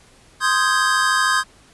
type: chord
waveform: square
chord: Ab major seventh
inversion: first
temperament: equal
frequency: 1046.5 / 1244.5 / 1568 / 1661.2 Hz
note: C6 / Eb6 / G6 / Ab6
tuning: 0 / 0 / 0 / 0 cents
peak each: -22 dBFS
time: 0.4-1.44 s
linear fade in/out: 50 ms
effects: pink hiss -51 dBFS RMS until 1.73 s + resampled to 24000 Hz